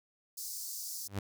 pink high-pass noise, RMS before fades -41 dBFS, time 0.37-1.08 s, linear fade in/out 10 ms, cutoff 4800 Hz, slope 48 dB/octave
sawtooth tone with exponential growth, 99.2 Hz, G2, 21 cents sharp, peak -28 dBFS, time 1.05-1.19 s, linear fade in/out 5 ms, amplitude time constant 29 ms
effects none

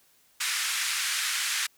pink band-pass noise, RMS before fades -29 dBFS, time 0.4-1.67 s, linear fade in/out 10 ms, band 1500 to 11000 Hz, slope 24 dB/octave, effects white hiss -63 dBFS RMS until 1.77 s

